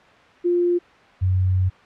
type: tone pair in turn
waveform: sine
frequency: 350.5 / 92.84 Hz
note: F4 / F#2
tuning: +6 / +6 cents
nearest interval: octave + major seventh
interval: 2300 cents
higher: first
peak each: -16 dBFS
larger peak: neither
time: 0.44-0.79 / 1.21-1.7 s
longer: second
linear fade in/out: 20 ms
effects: white hiss -49 dBFS RMS until 1.85 s + low-pass 2000 Hz 12 dB/octave